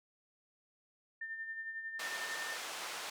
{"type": "tone with tremolo", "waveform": "sine", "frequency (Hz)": 1800, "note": "A6", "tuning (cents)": 39, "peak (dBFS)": -38, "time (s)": [1.21, 2.57], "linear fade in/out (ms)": 5, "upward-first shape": "sine", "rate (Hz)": 11, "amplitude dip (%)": 50}
{"type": "band-pass noise", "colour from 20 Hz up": "pink", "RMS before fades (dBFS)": -43, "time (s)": [1.99, 3.1], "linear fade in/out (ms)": 5, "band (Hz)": [720, 8100], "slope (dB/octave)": 12}
{"effects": []}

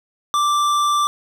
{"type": "tone with tanh clipping", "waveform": "sine", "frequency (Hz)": 1174.7, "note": "D6", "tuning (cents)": 0, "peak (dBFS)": -17, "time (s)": [0.34, 1.07], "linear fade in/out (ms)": 0, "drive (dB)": 16, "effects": []}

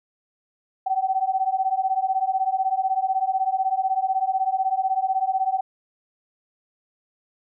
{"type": "beating tone pair", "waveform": "sine", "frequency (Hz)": [755, 771], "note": ["F#5", "G5"], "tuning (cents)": [35, -29], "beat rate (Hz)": 16, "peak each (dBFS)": -23, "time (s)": [0.86, 5.61], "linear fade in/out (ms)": 10, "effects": []}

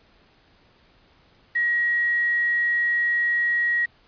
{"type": "tone with quantisation", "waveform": "sine", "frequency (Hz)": 1900, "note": "A#6", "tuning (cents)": 33, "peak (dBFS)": -19, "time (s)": [1.55, 3.86], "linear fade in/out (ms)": 10, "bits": 7, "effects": ["pink hiss -58 dBFS RMS until 4.07 s", "resampled to 11025 Hz"]}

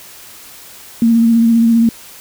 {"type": "tone with vibrato", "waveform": "sine", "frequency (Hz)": 230, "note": "A#3", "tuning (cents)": -23, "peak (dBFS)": -7, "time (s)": [1.02, 1.89], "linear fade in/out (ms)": 2, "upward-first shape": "sine", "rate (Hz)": 15, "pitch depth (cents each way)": 25, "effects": ["white hiss -37 dBFS RMS until 2.2 s"]}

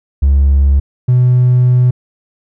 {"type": "tone pair in turn", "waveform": "triangle", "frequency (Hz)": [69.4, 124.99], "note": ["C#2", "B2"], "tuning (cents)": [3, 21], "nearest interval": "minor seventh", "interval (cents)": 1018, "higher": "second", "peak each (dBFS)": -3, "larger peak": "neither", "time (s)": [[0.22, 0.8], [1.08, 1.91]], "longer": "second", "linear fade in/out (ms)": 10, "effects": ["tanh soft clip ceiling -2 dBFS"]}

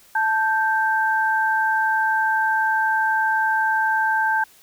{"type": "tone pair together", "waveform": "sine", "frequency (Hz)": [880, 1568], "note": ["A5", "G6"], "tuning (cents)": [0, 0], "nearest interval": "minor seventh", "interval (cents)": 1000, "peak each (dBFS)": -20, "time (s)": [0.15, 4.44], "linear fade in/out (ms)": 5, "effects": ["white hiss -52 dBFS RMS until 4.62 s"]}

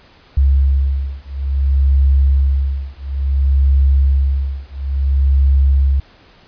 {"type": "beating tone pair", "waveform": "sine", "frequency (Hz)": [68, 68.58], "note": ["C#2", "C#2"], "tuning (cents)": [-33, -18], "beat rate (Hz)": 0.58, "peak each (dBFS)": -14, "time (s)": [0.37, 6], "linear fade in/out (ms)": 5, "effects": ["pink hiss -47 dBFS RMS until 6.47 s", "resampled to 11025 Hz"]}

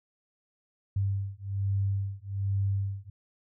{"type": "beating tone pair", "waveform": "sine", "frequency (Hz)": [98, 99.2], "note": ["G2", "G2"], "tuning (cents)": [0, 21], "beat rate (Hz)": 1.2, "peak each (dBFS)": -30, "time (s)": [0.96, 3.1], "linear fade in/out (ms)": 5, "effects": []}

